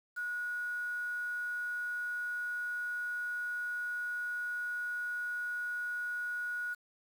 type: tone with quantisation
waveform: sine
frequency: 1455 Hz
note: F#6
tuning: 29 cents flat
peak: -34 dBFS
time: 0.16-6.75 s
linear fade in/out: 20 ms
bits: 9
effects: none